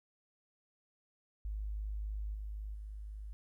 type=tone with level steps; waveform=sine; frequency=51.91 Hz; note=G#1; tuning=in tune; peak=-36 / -39 / -42 dBFS; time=1.45-3.33 s; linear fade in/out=0 ms; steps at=2.34 / 2.74 s; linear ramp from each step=10 ms; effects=13-bit